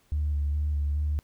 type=tone with vibrato; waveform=sine; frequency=73.5 Hz; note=D2; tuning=2 cents sharp; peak=-23 dBFS; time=0.12-1.19 s; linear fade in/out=0 ms; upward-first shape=square; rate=2.4 Hz; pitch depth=24 cents each way; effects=tanh soft clip ceiling -20 dBFS + pink hiss -65 dBFS RMS until 1.23 s